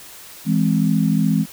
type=chord; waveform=sine; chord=E augmented; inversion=none; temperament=equal; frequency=164.81 / 207.7 / 261.6 Hz; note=E3 / G#3 / B#3; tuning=0 / 0 / 0 cents; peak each=-18 / -18 / -21 dBFS; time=0.45-1.46 s; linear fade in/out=50 ms; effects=white hiss -40 dBFS RMS until 1.52 s